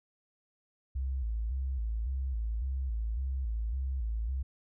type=tone with vibrato; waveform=sine; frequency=60.4 Hz; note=B1; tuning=38 cents flat; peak=-30 dBFS; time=0.95-4.43 s; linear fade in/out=10 ms; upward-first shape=square; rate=1.8 Hz; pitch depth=150 cents each way; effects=none